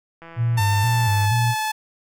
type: click train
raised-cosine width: 0.5 ms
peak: -26 dBFS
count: 173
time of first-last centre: 0.22-1.256 s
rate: 166 Hz
type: tone with vibrato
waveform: sine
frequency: 109.6 Hz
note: A2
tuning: 6 cents flat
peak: -17 dBFS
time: 0.36-1.55 s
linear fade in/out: 50 ms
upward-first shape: square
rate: 2.1 Hz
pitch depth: 120 cents each way
type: tone with pitch glide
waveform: sawtooth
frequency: 897 to 865.4 Hz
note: A5 to A5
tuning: +33 to -29 cents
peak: -18 dBFS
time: 0.57-1.72 s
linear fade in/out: 10 ms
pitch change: -62 cents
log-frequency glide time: 0.73-1.29 s
effects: none